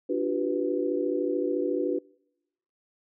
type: chord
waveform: sine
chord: G dominant seventh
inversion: second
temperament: equal with one note detuned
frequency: 293.7 / 349.2 / 383 / 493.9 Hz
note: D4 / F4 / G4 / B4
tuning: 0 / 0 / -40 / 0 cents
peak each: -30 dBFS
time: 0.09-1.99 s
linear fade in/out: 10 ms
effects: noise-tail reverb RT60 0.9 s tail -26 dB re dry